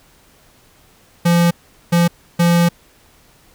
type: tone bursts at uneven times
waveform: square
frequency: 171.7 Hz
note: F3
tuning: 29 cents flat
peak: -11 dBFS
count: 3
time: 1.25-1.51 / 1.92-2.08 / 2.39-2.69 s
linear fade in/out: 10 ms
effects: pink hiss -51 dBFS RMS until 3.54 s